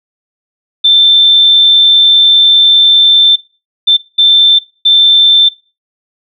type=tone bursts at uneven times; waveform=sine; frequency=3555 Hz; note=A7; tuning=17 cents sharp; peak=-3 dBFS; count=4; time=0.84-3.36 / 3.87-3.97 / 4.18-4.59 / 4.85-5.49 s; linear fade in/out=10 ms; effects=noise-tail reverb RT60 0.3 s tail -17 dB re dry